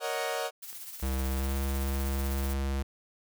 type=chord; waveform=sawtooth; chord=D# minor seventh; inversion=second; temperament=equal; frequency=466.2 / 554.4 / 622.3 / 740 Hz; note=A#4 / C#5 / D#5 / F#5; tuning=0 / 0 / 0 / 0 cents; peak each=-32 dBFS; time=0-0.51 s; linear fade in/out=50 ms
type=noise with tremolo; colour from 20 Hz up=blue; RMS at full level=-41 dBFS; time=0.62-2.54 s; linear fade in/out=10 ms; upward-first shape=sine; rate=16 Hz; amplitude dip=45%
type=clicks; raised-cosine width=0.3 ms; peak=-34 dBFS; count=4; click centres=0.729 / 0.999 / 1.37 / 1.406 s
type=tone with pitch glide; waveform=square; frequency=66 to 68.13 Hz; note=C2 to C#2; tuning=+16 to -29 cents; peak=-29 dBFS; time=1.02-2.83 s; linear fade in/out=10 ms; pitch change=+55 cents; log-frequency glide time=1.24-1.55 s
effects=none